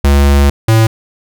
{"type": "tone pair in turn", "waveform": "square", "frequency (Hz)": [70.4, 111.75], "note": ["C#2", "A2"], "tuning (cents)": [27, 27], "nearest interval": "minor sixth", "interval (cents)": 800, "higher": "second", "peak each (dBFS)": -6, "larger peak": "neither", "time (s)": [[0.04, 0.5], [0.68, 0.87]], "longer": "first", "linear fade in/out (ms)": 5, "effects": []}